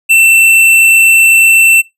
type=tone; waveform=square; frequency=2683 Hz; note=E7; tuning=30 cents sharp; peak=-4 dBFS; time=0.09-1.82 s; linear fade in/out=20 ms; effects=noise-tail reverb RT60 0.2 s tail -23 dB re dry + resampled to 32000 Hz